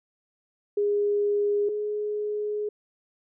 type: tone pair in turn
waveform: sine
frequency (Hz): 410.6 / 419.2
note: G#4 / G#4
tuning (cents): -20 / +16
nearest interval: unison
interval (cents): 36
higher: second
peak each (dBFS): -21 / -26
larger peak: first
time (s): 0.77-1.69 / 1.69-2.69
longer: second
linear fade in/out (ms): 5
effects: none